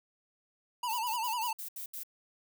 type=tone with vibrato; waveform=square; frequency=932.3 Hz; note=A#5; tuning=in tune; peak=-32 dBFS; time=0.83-1.53 s; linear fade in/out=5 ms; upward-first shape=sine; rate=10 Hz; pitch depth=110 cents each way
type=noise bursts; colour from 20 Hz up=violet; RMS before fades=-41 dBFS; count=7; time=0.89-2.034 s; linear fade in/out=5 ms; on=100 ms; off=74 ms
effects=none

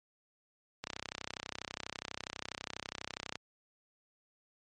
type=click train; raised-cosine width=0.2 ms; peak=-20 dBFS; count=82; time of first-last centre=0.84-3.356 s; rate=32.2 Hz; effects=high-pass 60 Hz 12 dB/octave + MP3 48 kbps

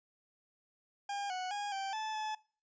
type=tone with pitch steps; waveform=40% pulse; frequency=806 / 738 / 819 / 780 / 870 / 862 Hz; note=G5 / F#5 / G#5 / G5 / A5 / A5; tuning=+48 / -5 / -24 / -9 / -20 / -36 cents; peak=-35 dBFS; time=1.09-2.35 s; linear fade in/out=5 ms; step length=210 ms; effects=noise-tail reverb RT60 0.4 s tail -23 dB re dry + resampled to 16000 Hz

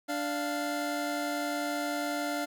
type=tone pair together; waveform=25% pulse; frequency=293.1 / 697 Hz; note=D4 / F5; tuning=-3 / -4 cents; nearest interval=octave + minor third; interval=1499 cents; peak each=-29 / -30 dBFS; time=0.08-2.46 s; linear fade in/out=20 ms; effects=none

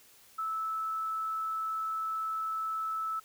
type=tone; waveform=sine; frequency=1309 Hz; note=E6; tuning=13 cents flat; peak=-31 dBFS; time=0.38-3.2 s; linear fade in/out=10 ms; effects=white hiss -59 dBFS RMS until 3.24 s

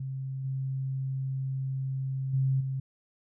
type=tone with level steps; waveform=sine; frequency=133.4 Hz; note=C3; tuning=34 cents sharp; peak=-32 / -29 / -23 / -29 dBFS; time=0-2.8 s; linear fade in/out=5 ms; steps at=0.44 / 2.33 / 2.6 s; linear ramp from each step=10 ms; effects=none

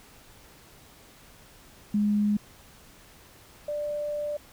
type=tone pair in turn; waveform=sine; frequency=207.7 / 591 Hz; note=G#3 / D5; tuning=0 / +11 cents; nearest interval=octave + tritone; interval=1811 cents; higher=second; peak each=-21 / -28 dBFS; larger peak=first; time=1.94-2.37 / 3.68-4.37 s; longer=second; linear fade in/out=5 ms; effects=pink hiss -53 dBFS RMS until 4.52 s

